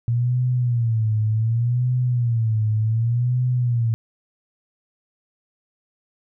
sine tone with vibrato, 116.54 Hz, A#2, in tune, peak -17 dBFS, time 0.08-3.94 s, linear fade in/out 0 ms, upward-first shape sine, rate 0.67 Hz, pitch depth 130 cents each way, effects none

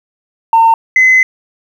sine tone pair in turn, 908 / 2038 Hz, A#5 / C7, -46 / -46 cents, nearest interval octave + major second, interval 1400 cents, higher second, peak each -3 dBFS, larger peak neither, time 0.53-0.74 / 0.96-1.23 s, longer second, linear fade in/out 2 ms, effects tanh soft clip ceiling -1 dBFS + 7-bit

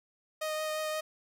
sawtooth tone with vibrato, 620 Hz, D#5, 6 cents flat, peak -28 dBFS, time 0.41-1.01 s, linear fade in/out 10 ms, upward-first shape triangle, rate 5.7 Hz, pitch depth 12 cents each way, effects none

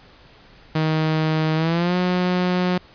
sawtooth tone with pitch glide, 157.3 to 180.69 Hz, D#3 to F#3, +19 to -41 cents, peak -14 dBFS, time 0.75-2.78 s, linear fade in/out 5 ms, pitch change +240 cents, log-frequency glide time 1.55-1.95 s, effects pink hiss -49 dBFS RMS until 2.94 s + resampled to 11025 Hz

